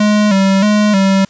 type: tone with vibrato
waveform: square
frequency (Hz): 201.6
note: G3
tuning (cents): +49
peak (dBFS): -9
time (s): 0-1.25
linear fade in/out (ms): 5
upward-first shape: square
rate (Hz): 1.6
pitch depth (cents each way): 70
effects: white hiss -47 dBFS RMS until 1.29 s + resampled to 16000 Hz

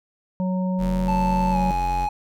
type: harmonic tone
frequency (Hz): 185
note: F#3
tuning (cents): 0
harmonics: 1 / 3 / 5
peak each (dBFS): -21 / -31 / -35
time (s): 0.4-1.71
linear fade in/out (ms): 0
type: tone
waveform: square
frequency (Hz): 44.77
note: F1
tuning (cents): +44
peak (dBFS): -26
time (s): 0.78-2.09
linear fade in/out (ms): 50
type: tone with pitch glide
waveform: triangle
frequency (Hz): 880 to 836.4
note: A5 to G#5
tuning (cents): 0 to +12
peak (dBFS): -20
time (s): 1.08-2.09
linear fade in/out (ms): 5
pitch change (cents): -88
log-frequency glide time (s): 1.51-1.57
effects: none

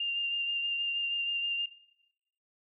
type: tone with vibrato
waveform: sine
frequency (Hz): 2794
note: F7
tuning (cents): 0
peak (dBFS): -29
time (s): 0-1.66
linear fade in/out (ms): 5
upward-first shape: sine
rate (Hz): 6.3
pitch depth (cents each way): 13
effects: noise-tail reverb RT60 0.9 s tail -20 dB re dry

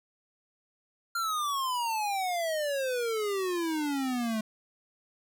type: exponential sweep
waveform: square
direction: down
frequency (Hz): 1396.9 to 214.1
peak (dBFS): -29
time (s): 1.15-4.41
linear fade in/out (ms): 5
effects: none

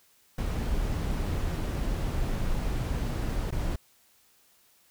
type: noise with dropouts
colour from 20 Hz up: brown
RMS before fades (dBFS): -29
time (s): 0.38-3.76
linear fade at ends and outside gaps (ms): 5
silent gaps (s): 3.508-3.523
effects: white hiss -63 dBFS RMS until 4.9 s

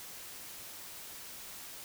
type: silence
effects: white hiss -47 dBFS RMS until 1.84 s

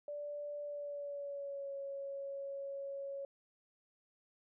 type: tone with pitch glide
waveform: sine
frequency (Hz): 584 to 554.1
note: D5 to C#5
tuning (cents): -10 to -1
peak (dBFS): -40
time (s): 0.08-3.25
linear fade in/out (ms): 2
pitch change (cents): -91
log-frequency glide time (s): 0.63-1.73
effects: none

